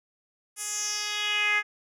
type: tone with band-pass filter sweep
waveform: 10% pulse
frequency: 417.6 Hz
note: G#4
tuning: 10 cents sharp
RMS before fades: -28 dBFS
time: 0.56-1.63 s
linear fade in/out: 50 ms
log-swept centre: 9300 to 1900 Hz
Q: 3.3
effects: none